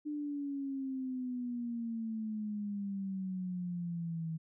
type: exponential sweep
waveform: sine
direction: down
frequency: 300.1 to 160 Hz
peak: -35 dBFS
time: 0.05-4.38 s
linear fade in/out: 20 ms
effects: none